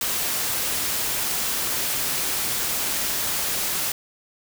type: noise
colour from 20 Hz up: white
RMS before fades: -25 dBFS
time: 0.01-3.92 s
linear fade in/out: 2 ms
effects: none